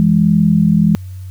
sine tone pair together, 166.48 / 207.7 Hz, E3 / G#3, +17 / 0 cents, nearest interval major third, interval 383 cents, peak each -11 dBFS, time 0-0.95 s, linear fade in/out 0 ms, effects added 93 Hz sine -26 dBFS peak until 1.3 s + white hiss -50 dBFS RMS until 1.3 s

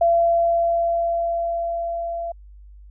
sine tone with level ramp, 679 Hz, F5, 49 cents flat, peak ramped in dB -13 to -25 dBFS, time 0.01-2.32 s, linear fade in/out 5 ms, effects added 50 Hz sine -41 dBFS peak until 2.9 s

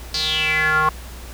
square tone with band-pass filter sweep, 155.56 Hz, D#3, in tune, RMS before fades -19 dBFS, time 0.14-0.89 s, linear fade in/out 2 ms, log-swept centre 4700 to 1100 Hz, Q 6.4, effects added 60 Hz sine -34 dBFS peak until 1.33 s + pink hiss -40 dBFS RMS until 1.33 s

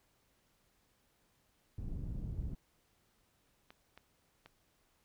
pink low-pass noise, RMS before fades -40 dBFS, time 1.78-2.55 s, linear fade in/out 5 ms, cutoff 150 Hz, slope 12 dB/octave
clicks, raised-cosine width 0.3 ms, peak -37 dBFS, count 3, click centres 3.705 / 3.976 / 4.46 s
effects pink hiss -74 dBFS RMS until 5.04 s

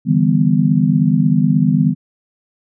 sine chord, E minor seventh, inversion third, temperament just, 148.33 / 164.81 / 197.78 / 247.2 Hz, D3 / E3 / G3 / B3, +18 / 0 / +16 / +2 cents, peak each -16 dBFS, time 0.05-1.95 s, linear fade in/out 50 ms, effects none

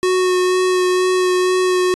square tone with vibrato, 367 Hz, F#4, 14 cents flat, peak -14 dBFS, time 0.03-1.94 s, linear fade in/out 0 ms, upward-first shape sine, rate 2.1 Hz, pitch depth 12 cents each way, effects resampled to 24000 Hz

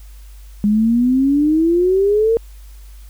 sine exponential sweep, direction up, 203.8 to 463.8 Hz, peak -11 dBFS, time 0.64-2.37 s, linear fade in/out 0 ms, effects added 50 Hz sine -35 dBFS peak until 3.09 s + white hiss -51 dBFS RMS until 3.09 s

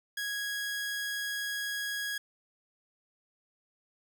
sawtooth tone, 1656 Hz, G#6, 5 cents flat, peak -29 dBFS, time 0.17-2.18 s, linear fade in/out 5 ms, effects none

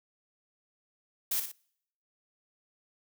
blue noise with echo, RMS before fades -30 dBFS, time 1.31-1.4 s, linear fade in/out 5 ms, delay 59 ms, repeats 2, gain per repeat -7 dB, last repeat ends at 1.518 s, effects noise-tail reverb RT60 0.7 s tail -26 dB re dry

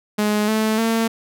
sawtooth tone with pitch steps, 210.1 / 218.1 / 226.5 Hz, G#3 / A3 / A#3, +20 / -15 / -50 cents, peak -13 dBFS, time 0.18-1.08 s, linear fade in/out 10 ms, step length 300 ms, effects none

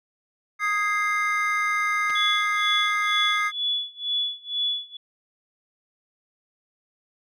triangle chord, Ab major, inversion second, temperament equal with one note detuned, 1244.5 / 1644 / 2093 Hz, Eb6 / Ab6 / C7, 0 / -18 / 0 cents, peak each -23 / -28 / -23 dBFS, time 0.59-3.52 s, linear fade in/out 50 ms
clicks, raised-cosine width 0.2 ms, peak -21 dBFS, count 2, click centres 2.097 / 2.105 s
sine tone with tremolo, 3420 Hz, A7, 50 cents flat, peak -21 dBFS, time 2.15-4.97 s, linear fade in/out 5 ms, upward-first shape sine, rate 2.1 Hz, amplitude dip 95%
effects none

